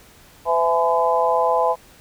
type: harmonic tone with a mistuned harmonic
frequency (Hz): 168.7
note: E3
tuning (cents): +40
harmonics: 3 / 4 / 5 / 6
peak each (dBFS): -21 / -21 / -21 / -21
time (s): 0.45-1.76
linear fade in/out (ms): 50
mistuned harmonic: 4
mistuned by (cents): -34
effects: pink hiss -49 dBFS RMS until 2 s